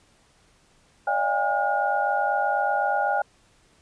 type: tone cluster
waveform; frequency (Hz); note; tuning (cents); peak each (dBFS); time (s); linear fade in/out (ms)
sine; 573 / 621 / 706 / 810 / 1431; D5 / D#5 / F5 / G#5 / F6; -43 / -3 / +19 / -43 / +42; -30 / -31 / -30 / -23 / -28; 1.07-3.22; 5
effects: pink hiss -60 dBFS RMS until 3.81 s + resampled to 22050 Hz